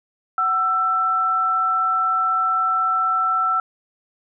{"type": "tone pair together", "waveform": "sine", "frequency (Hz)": [747.6, 1332], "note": ["F#5", "E6"], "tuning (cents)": [18, 18], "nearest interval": "minor seventh", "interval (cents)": 1000, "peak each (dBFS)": [-27, -17], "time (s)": [0.38, 3.6], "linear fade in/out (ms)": 2, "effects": []}